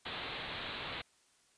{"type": "low-pass noise", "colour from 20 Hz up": "white", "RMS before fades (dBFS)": -42, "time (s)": [0.05, 1.02], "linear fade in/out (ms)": 10, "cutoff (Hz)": 4100, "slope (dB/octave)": 96, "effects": ["white hiss -69 dBFS RMS until 1.57 s", "resampled to 22050 Hz"]}